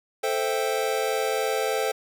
square chord, A minor seventh, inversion none, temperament equal, 440 / 523.3 / 659.3 / 784 Hz, A4 / C5 / E5 / G5, 0 / 0 / 0 / 0 cents, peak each -28 / -29 / -33 / -31 dBFS, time 0.23-1.92 s, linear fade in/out 10 ms, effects none

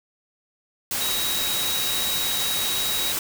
sine tone in noise, 3821 Hz, A#7, 42 cents sharp, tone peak -26 dBFS, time 1.01-3.12 s, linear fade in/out 2 ms, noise white, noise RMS -26 dBFS, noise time 0.91-3.19 s, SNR -3 dB, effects none

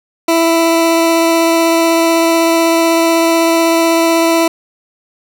20% pulse tone with vibrato, 331.2 Hz, E4, 8 cents sharp, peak -4 dBFS, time 0.28-4.48 s, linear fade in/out 5 ms, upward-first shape sine, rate 16 Hz, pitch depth 8 cents each way, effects none

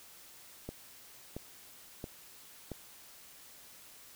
click train, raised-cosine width 2 ms, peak -26 dBFS, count 4, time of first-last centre 0.69-2.717 s, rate 1.48 Hz, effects white hiss -55 dBFS RMS until 4.15 s

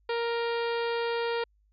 harmonic tone with a mistuned harmonic, 467 Hz, A#4, 3 cents sharp, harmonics 1 / 2 / 3 / 4 / 5 / 6 / 7 / 8 / 9 / 10, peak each -28 / -34 / -38 / -40 / -42 / -44 / -45 / -46 / -47 / -48 dBFS, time 0.09-1.44 s, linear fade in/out 5 ms, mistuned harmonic 5, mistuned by +28 cents, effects added 51 Hz sine -63 dBFS peak until 1.72 s + MP3 64 kbps

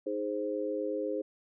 sine chord, Ab major, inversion second, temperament equal, 311.1 / 415.3 / 523.3 Hz, Eb4 / Ab4 / C5, 0 / 0 / 0 cents, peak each -36 / -35 / -34 dBFS, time 0.06-1.22 s, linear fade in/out 10 ms, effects none

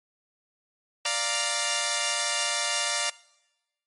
5% pulse chord, Bb major, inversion first, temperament equal, 587.3 / 698.5 / 932.3 Hz, D5 / F5 / Bb5, 0 / 0 / 0 cents, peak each -18 dBFS, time 1.05-3.1 s, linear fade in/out 5 ms, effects noise-tail reverb RT60 1.0 s tail -22 dB re dry + MP3 48 kbps

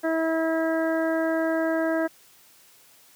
harmonic tone, 323.8 Hz, E4, 31 cents flat, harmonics 1 / 2 / 3 / 4 / 5 / 6, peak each -25 / -25 / -37 / -37 / -32 / -40 dBFS, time 0.03-2.08 s, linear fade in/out 20 ms, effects white hiss -55 dBFS RMS until 3.15 s + high-pass 80 Hz 12 dB/octave

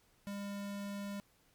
square tone, 201.2 Hz, G3, 45 cents sharp, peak -40 dBFS, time 0.27-1.2 s, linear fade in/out 0 ms, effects pink hiss -70 dBFS RMS until 1.54 s + MP3 96 kbps

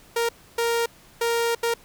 sawtooth tone bursts at uneven times, 466.2 Hz, A#4, in tune, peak -17 dBFS, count 4, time 0.16-0.29 / 0.58-0.86 / 1.21-1.55 / 1.63-1.74 s, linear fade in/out 5 ms, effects pink hiss -52 dBFS RMS until 1.84 s

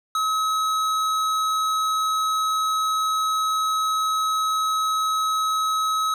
sine tone with hard clipping, 1281 Hz, E6, 50 cents flat, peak -22 dBFS, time 0.15-6.14 s, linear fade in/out 2 ms, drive 14 dB, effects none

